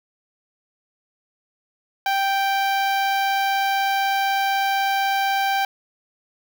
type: tone with notch filter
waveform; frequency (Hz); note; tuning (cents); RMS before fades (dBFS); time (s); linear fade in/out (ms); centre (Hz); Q
sawtooth; 784; G5; 0; -21; 2.06-5.65; 2; 8600; 0.67
effects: none